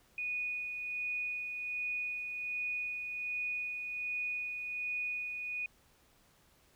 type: tone with tremolo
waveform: sine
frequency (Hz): 2475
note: D#7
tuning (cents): -10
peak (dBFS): -33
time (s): 0.18-5.66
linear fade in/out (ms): 2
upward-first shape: sine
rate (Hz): 1.3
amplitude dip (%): 40
effects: pink hiss -67 dBFS RMS until 6.75 s